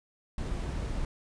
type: noise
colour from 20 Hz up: brown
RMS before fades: -33 dBFS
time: 0.38-1.05 s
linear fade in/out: 2 ms
effects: resampled to 22050 Hz